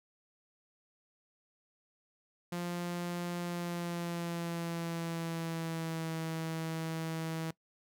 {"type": "tone with pitch glide", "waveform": "sawtooth", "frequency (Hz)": [174.61, 161.98], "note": ["F3", "E3"], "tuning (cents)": [0, -30], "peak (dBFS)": -31, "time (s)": [2.52, 7.51], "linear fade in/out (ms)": 5, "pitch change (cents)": -130, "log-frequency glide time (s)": [3.39, 6.14], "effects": ["noise-tail reverb RT60 0.1 s tail -21 dB re dry"]}